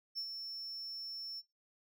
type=tone with ADSR envelope; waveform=triangle; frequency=5400 Hz; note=E8; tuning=41 cents sharp; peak=-35 dBFS; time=0.15-1.42 s; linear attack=30 ms; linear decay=73 ms; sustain=-6 dB; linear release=34 ms; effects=noise-tail reverb RT60 0.3 s tail -23 dB re dry